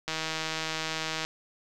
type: click train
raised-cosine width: 0.2 ms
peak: -14 dBFS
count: 187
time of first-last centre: 0.08-1.25 s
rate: 159 Hz
effects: none